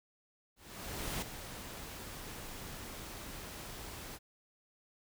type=noise with ADSR envelope; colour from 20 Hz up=pink; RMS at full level=-37 dBFS; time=0.56-4.19 s; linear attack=660 ms; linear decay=8 ms; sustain=-9 dB; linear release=40 ms; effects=none